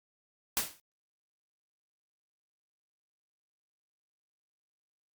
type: noise with exponential decay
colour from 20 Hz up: white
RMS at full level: -26 dBFS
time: 0.57-0.8 s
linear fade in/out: 0 ms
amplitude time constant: 48 ms
effects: Opus 48 kbps